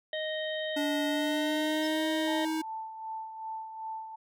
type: harmonic tone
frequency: 622.3 Hz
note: D#5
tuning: in tune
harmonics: 1 / 3 / 5 / 6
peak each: -33 / -38 / -40 / -41 dBFS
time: 0.13-2.45 s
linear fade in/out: 2 ms
type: tone with pitch glide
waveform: square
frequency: 290.5 to 316.8 Hz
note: D4 to D#4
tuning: -19 to +31 cents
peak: -30 dBFS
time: 0.76-2.62 s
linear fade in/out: 10 ms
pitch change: +150 cents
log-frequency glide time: 1.07-2.07 s
type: tone with exponential growth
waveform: sine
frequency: 5260 Hz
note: E8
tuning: 5 cents flat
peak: -36 dBFS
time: 1.75-1.87 s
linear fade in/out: 1 ms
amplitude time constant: 26 ms
type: tone with tremolo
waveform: sine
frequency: 884 Hz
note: A5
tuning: 8 cents sharp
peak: -34 dBFS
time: 2.27-4.16 s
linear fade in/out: 10 ms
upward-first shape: sine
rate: 2.6 Hz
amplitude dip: 55%
effects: none